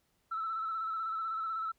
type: tone with vibrato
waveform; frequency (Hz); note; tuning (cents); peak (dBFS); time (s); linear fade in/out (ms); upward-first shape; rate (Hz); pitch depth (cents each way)
sine; 1318.5; E6; 0; -32; 0.31-1.72; 10; square; 16; 28
effects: tanh soft clip ceiling -28 dBFS + pink hiss -75 dBFS RMS until 1.78 s